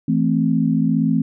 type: chord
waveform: sine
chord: A minor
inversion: second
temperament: equal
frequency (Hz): 164.81 / 220 / 261.6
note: E3 / A3 / C4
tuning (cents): 0 / 0 / 0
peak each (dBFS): -19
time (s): 0.08-1.22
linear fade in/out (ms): 5
effects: none